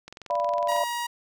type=click train; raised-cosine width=0.2 ms; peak=-24 dBFS; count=16; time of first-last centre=0.08-0.765 s; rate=21.9 Hz
type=chord; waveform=sine; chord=B diminished; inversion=first; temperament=equal with one note detuned; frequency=587.3 / 686.9 / 987.8 Hz; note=D5 / F5 / B5; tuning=0 / -29 / 0 cents; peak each=-27 dBFS; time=0.3-0.84 s; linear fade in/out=2 ms
type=tone; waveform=sawtooth; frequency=953 Hz; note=A#5; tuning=38 cents sharp; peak=-24 dBFS; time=0.68-1.07 s; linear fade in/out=10 ms
effects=none